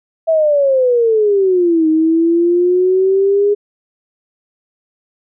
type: exponential two-way sweep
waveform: sine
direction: down then up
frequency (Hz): 659.3 to 313.1 to 413.5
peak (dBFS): -9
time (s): 0.27-3.55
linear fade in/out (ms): 20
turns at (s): 1.88
effects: none